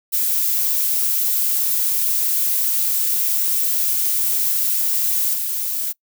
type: noise with level steps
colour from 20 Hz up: violet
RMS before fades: -19 / -23 dBFS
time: 0.12-5.93 s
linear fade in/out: 20 ms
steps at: 5.33 s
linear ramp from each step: 20 ms
effects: noise-tail reverb RT60 0.1 s tail -24 dB re dry

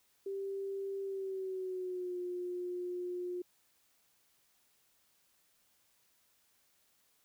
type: tone with pitch glide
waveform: sine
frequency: 392 to 357.4 Hz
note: G4 to F4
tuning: 0 to +40 cents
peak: -36 dBFS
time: 0.26-3.42 s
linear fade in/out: 5 ms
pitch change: -160 cents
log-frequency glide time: 1.02-2.18 s
effects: white hiss -72 dBFS RMS until 7.24 s

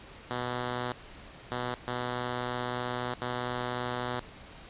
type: tone bursts at uneven times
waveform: 5% pulse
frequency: 123.47 Hz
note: B2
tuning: in tune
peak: -20 dBFS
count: 4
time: 0.31-0.92 / 1.52-1.74 / 1.88-3.14 / 3.22-4.2 s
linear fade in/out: 0 ms
effects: pink hiss -49 dBFS RMS until 4.69 s + resampled to 8000 Hz

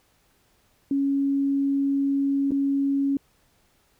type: tone with dropouts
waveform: sine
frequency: 277.2 Hz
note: C#4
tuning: in tune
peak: -20 dBFS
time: 0.91-3.17 s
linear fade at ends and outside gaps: 2 ms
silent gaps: 2.509-2.518 s
effects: pink hiss -64 dBFS RMS until 3.99 s

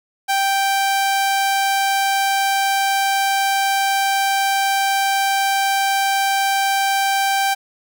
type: tone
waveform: sawtooth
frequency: 784 Hz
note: G5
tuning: in tune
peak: -12 dBFS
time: 0.28-7.55 s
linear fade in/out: 20 ms
effects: none

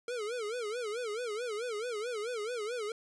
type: tone with vibrato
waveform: square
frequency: 454.2 Hz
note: A#4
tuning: 45 cents flat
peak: -35 dBFS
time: 0.08-2.92 s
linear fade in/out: 2 ms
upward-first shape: sine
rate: 4.6 Hz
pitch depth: 170 cents each way
effects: resampled to 22050 Hz

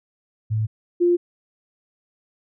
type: tone pair in turn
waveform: sine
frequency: 109.1 / 349.8 Hz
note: A2 / F4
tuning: -14 / +3 cents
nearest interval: octave + minor sixth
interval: 2017 cents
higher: second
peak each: -19 / -14 dBFS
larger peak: second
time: 0.5-0.67 / 1-1.17 s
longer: neither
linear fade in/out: 20 ms
effects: none

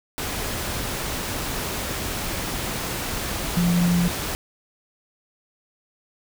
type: tone in noise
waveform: sine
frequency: 174.61 Hz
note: F3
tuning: in tune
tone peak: -17 dBFS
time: 3.57-4.08 s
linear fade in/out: 0 ms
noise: pink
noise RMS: -28 dBFS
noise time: 0.18-4.35 s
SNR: +8 dB
effects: none

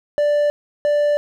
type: tone pair in turn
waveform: triangle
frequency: 587.3 / 587.3 Hz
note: D5 / D5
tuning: 0 / 0 cents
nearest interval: unison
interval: 0 cents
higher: neither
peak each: -12 dBFS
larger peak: neither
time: 0.18-0.5 / 0.85-1.17 s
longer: neither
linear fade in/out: 0 ms
effects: none

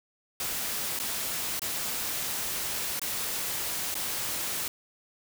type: noise with dropouts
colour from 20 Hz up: white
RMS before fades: -32 dBFS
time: 0.4-4.68 s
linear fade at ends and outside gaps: 2 ms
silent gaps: 0.991-0.998 / 1.595-1.618 / 2.995-3.016 / 3.943-3.952 s
effects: none

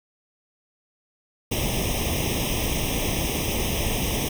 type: noise with comb filter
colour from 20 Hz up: pink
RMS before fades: -25 dBFS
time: 1.51-4.29 s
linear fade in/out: 10 ms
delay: 0.34 ms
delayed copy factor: +1
effects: none

